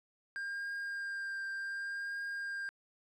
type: tone with vibrato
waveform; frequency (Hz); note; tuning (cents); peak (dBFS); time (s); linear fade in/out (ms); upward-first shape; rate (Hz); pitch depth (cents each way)
triangle; 1600; G6; +35; -35; 0.36-2.69; 0; triangle; 0.67; 19
effects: resampled to 24000 Hz